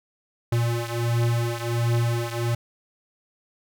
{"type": "beating tone pair", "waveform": "square", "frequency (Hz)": [117.3, 118.7], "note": ["A#2", "A#2"], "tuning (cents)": [11, 32], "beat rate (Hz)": 1.4, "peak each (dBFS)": [-24, -27], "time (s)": [0.52, 2.55], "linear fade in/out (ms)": 5, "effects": []}